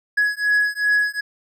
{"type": "beating tone pair", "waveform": "triangle", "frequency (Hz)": [1676, 1678.6], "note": ["G#6", "G#6"], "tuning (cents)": [15, 18], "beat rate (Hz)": 2.6, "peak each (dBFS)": -18, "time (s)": [0.17, 1.21], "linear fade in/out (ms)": 10, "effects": []}